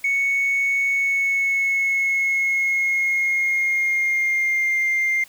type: tone with pitch glide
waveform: sine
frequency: 2217 to 2103 Hz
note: C#7 to C7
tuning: 0 to +8 cents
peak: -16 dBFS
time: 0.04-5.24 s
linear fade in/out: 5 ms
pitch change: -92 cents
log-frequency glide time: 0.89-4.82 s
effects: tanh soft clip ceiling -15 dBFS + white hiss -49 dBFS RMS until 5.28 s